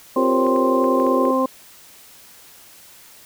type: chord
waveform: sine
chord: G half-diminished seventh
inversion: third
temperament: equal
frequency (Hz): 349.2 / 392 / 466.2 / 554.4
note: F4 / G4 / Bb4 / Db5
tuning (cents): 0 / 0 / 0 / 0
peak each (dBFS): -24 / -25 / -27 / -27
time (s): 0.16-1.31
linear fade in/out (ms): 5
type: harmonic tone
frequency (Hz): 262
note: C4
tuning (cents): +2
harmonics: 1 / 2 / 3 / 4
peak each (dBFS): -20 / -20 / -31 / -21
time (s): 0.16-1.46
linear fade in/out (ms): 5
type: clicks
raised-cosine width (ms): 0.5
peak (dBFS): -22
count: 6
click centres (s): 0.466 / 0.562 / 0.842 / 1 / 1.066 / 1.253
effects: white hiss -46 dBFS RMS until 3.25 s